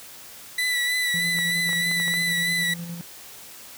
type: tone with vibrato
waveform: 30% pulse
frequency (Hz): 1975.5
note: B6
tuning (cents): 0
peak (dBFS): -19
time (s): 0.58-2.74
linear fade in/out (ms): 5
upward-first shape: sine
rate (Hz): 3.2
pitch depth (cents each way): 27
type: tone with tremolo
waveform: triangle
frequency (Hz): 170.7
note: F3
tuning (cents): -39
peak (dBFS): -28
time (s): 1.14-3.01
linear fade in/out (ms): 0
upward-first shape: square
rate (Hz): 9.7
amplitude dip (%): 40
type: clicks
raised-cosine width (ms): 0.5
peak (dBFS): -21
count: 7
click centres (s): 1.387 / 1.692 / 1.731 / 1.914 / 2 / 2.081 / 2.139
effects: white hiss -43 dBFS RMS until 3.77 s + high-pass 60 Hz 12 dB/octave